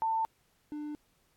sine / triangle tone pair in turn, 894 / 298.3 Hz, A5 / D4, +27 / +27 cents, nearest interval octave + perfect fifth, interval 1900 cents, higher first, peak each -27 / -34 dBFS, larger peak first, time 0.02-0.25 / 0.72-0.95 s, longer neither, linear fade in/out 0 ms, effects pink hiss -71 dBFS RMS until 1.36 s + AAC 64 kbps

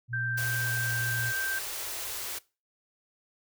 sine tone with pitch glide, 120 to 118.69 Hz, B2 to A#2, -49 to +32 cents, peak -33 dBFS, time 0.08-1.33 s, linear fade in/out 50 ms, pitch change -19 cents, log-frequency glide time 0.73-0.96 s
sine tone, 1568 Hz, G6, in tune, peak -29 dBFS, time 0.13-1.59 s, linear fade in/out 5 ms
white band-stop noise, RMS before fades -36 dBFS, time 0.37-2.39 s, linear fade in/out 10 ms, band 120 to 320 Hz, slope 48 dB/octave
effects noise-tail reverb RT60 0.3 s tail -21 dB re dry

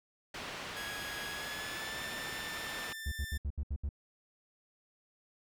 white low-pass noise, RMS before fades -43 dBFS, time 0.34-2.93 s, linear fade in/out 5 ms, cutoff 3000 Hz, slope 12 dB/octave
sawtooth tone with pitch glide, 1661.2 to 1780.4 Hz, G#6 to A6, 0 to +20 cents, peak -38 dBFS, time 0.76-3.38 s, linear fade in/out 10 ms, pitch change +120 cents, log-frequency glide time 1.28-2.02 s
triangle tone bursts, 70.4 Hz, C#2, 27 cents sharp, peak -30 dBFS, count 7, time 3.06-3.891 s, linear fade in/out 5 ms, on 57 ms, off 72 ms
effects none

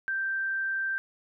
sine tone, 1568 Hz, G6, in tune, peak -27 dBFS, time 0.08-0.98 s, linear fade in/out 0 ms, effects none

